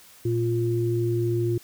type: tone pair together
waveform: sine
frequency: 116.53 / 349.2 Hz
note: A#2 / F4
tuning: 0 / 0 cents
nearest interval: octave + perfect fifth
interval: 1900 cents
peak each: -24 dBFS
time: 0.25-1.58 s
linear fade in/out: 5 ms
effects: white hiss -51 dBFS RMS until 1.63 s